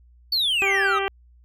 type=exponential sweep; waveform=triangle; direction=down; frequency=4576 to 1211 Hz; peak=-18 dBFS; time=0.32-0.99 s; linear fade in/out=5 ms
type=harmonic tone; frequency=392 Hz; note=G4; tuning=in tune; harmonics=1 / 2 / 3 / 4 / 5 / 6 / 7 / 8; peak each=-26 / -29 / -31 / -32 / -33 / -34 / -34 / -35 dBFS; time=0.62-1.08 s; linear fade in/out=0 ms
effects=added 60 Hz sine -50 dBFS peak until 1.44 s